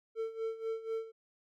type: tone with tremolo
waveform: triangle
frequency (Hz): 448.4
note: A4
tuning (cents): +33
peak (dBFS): -30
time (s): 0.15-1.12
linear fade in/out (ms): 50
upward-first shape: sine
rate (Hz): 4.1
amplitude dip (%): 80
effects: none